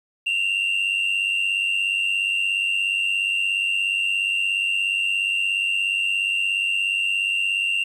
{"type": "tone pair together", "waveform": "sine", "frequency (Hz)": [2684, 2781], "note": ["E7", "F7"], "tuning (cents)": [31, -8], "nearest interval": "minor second", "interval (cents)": 61, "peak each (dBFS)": [-23, -19], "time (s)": [0.26, 7.84], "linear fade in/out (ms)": 10, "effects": ["tanh soft clip ceiling -17 dBFS", "9-bit"]}